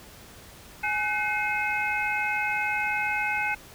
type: tone cluster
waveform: sine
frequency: 837 / 1510 / 2139 / 2552 Hz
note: G#5 / F#6 / C7 / D#7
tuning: +13 / +35 / +38 / +43 cents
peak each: -30 dBFS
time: 0.83-3.55 s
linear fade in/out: 10 ms
effects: pink hiss -48 dBFS RMS until 3.74 s